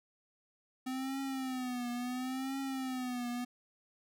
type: tone with vibrato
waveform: square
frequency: 256.2 Hz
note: C4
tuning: 36 cents flat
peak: -36 dBFS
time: 0.86-3.45 s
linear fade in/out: 10 ms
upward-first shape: triangle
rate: 0.72 Hz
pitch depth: 110 cents each way
effects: none